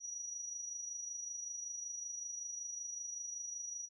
sine tone with amplitude modulation, 5810 Hz, F#8, 32 cents flat, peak -39 dBFS, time 0-3.89 s, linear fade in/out 50 ms, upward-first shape sine, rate 25.3 Hz, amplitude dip 50%, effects none

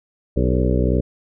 harmonic tone with a mistuned harmonic, 62.5 Hz, B1, 21 cents sharp, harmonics 1 / 2 / 3 / 4 / 5 / 6 / 7 / 8 / 9, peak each -19 / -22 / -24 / -25 / -26 / -27 / -27 / -28 / -29 dBFS, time 0.36-1.01 s, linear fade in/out 10 ms, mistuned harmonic 6, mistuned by +66 cents, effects none

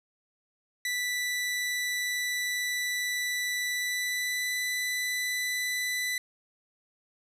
sawtooth tone with pitch glide, 1975.5 to 1990.4 Hz, B6 to B6, 0 to +13 cents, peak -25 dBFS, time 0.85-6.18 s, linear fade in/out 2 ms, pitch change +13 cents, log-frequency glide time 3.73-4.54 s, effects resampled to 32000 Hz + 11-bit

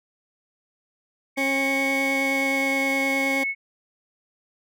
sine tone with pitch glide, 2217 to 2200 Hz, C#7 to C#7, 0 to -14 cents, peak -23 dBFS, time 1.36-3.55 s, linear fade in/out 50 ms, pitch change -14 cents, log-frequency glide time 1.95-2.75 s
20% pulse tone with vibrato, 271.3 Hz, C#4, 37 cents flat, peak -19 dBFS, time 1.37-3.44 s, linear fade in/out 10 ms, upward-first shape sine, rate 9.6 Hz, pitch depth 9 cents each way
effects none

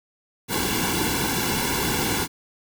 pink noise with comb filter, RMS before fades -24 dBFS, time 0.48-2.28 s, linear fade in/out 50 ms, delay 1.6 ms, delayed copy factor -0.85, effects none

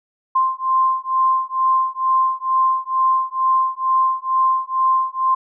sine beating tone pair, 1046.5 / 1048.7 Hz, C6 / C6, 0 / +4 cents, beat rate 2.2 Hz, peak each -18 dBFS, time 0.35-5.35 s, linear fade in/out 10 ms, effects none

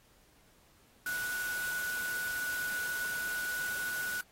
sine tone in noise, 1473 Hz, F#6, 8 cents flat, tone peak -33 dBFS, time 1.06-4.21 s, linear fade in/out 2 ms, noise white, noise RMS -42 dBFS, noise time 1.06-4.21 s, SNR +6 dB, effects pink hiss -65 dBFS RMS until 4.31 s + AAC 48 kbps

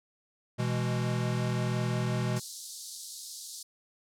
square chord, E major, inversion second, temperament equal, 123.47 / 164.81 / 207.7 Hz, B2 / E3 / G#3, 0 / 0 / 0 cents, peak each -30 / -36 / -36 dBFS, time 0.58-2.4 s, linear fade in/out 20 ms
white high-pass noise, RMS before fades -38 dBFS, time 2.36-3.63 s, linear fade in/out 5 ms, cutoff 3900 Hz, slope 48 dB/octave
effects low-pass 9000 Hz 12 dB/octave

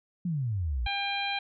sine exponential sweep, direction down, 185 to 53.9 Hz, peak -27 dBFS, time 0.25-0.87 s, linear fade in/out 5 ms
harmonic tone, 800 Hz, G5, 35 cents sharp, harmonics 1 / 2 / 3 / 4 / 5, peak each -33 / -38 / -33 / -36 / -37 dBFS, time 0.86-1.39 s, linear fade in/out 5 ms
effects none

